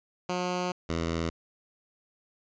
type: tone pair in turn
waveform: 10% pulse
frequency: 180.1 / 82.96 Hz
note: F#3 / E2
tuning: -46 / +12 cents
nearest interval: octave + minor second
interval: 1342 cents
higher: first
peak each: -20 dBFS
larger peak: neither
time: 0.29-0.72 / 0.89-1.3 s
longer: first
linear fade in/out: 5 ms
effects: resampled to 16000 Hz